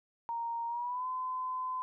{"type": "tone with pitch glide", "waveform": "sine", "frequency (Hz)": [931, 1021.1], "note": ["A#5", "C6"], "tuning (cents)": [-2, -43], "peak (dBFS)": -33, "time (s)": [0.29, 1.82], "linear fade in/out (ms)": 0, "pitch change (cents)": 159, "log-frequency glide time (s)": [0.67, 1.07], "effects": []}